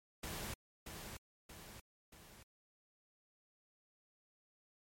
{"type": "noise with echo", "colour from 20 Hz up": "pink", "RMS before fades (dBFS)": -44, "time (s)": [0.23, 0.54], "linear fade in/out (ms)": 5, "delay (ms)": 630, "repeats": 3, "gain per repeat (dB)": -5, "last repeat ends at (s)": 2.43, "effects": ["MP3 64 kbps"]}